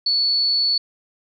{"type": "tone", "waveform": "sine", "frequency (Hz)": 4435, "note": "C#8", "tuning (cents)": 0, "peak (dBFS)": -16, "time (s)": [0.06, 0.78], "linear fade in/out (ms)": 5, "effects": []}